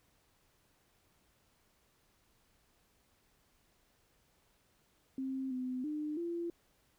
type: tone with pitch steps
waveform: sine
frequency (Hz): 264.9 / 254.5 / 301.8 / 341.5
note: C4 / C4 / D4 / F4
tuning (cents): +22 / -48 / +47 / -39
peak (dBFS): -35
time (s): 5.18-6.5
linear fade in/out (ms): 2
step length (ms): 330
effects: pink hiss -72 dBFS RMS until 6.98 s